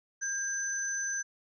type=tone pair together; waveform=sine; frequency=1600 / 6083 Hz; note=G6 / F#8; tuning=+35 / +47 cents; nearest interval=octave + major seventh; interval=2312 cents; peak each=-34 / -33 dBFS; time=0.21-1.23 s; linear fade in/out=20 ms; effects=none